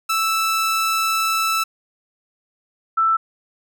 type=tone pair in turn; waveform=sawtooth / sine; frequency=1318.5 / 1326.1 Hz; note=E6 / E6; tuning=0 / +10 cents; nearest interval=unison; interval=10 cents; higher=second; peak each=-14 dBFS; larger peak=neither; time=0.09-1.64 / 2.97-3.17 s; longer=first; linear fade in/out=10 ms; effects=none